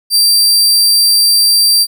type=tone; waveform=sawtooth; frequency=4699 Hz; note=D8; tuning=in tune; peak=-4 dBFS; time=0.1-1.87 s; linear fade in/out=50 ms; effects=none